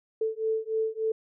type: beating tone pair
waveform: sine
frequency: 440 / 443.4 Hz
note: A4 / A4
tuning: 0 / +13 cents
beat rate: 3.4 Hz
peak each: -29 dBFS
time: 0.21-1.12 s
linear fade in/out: 5 ms
effects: none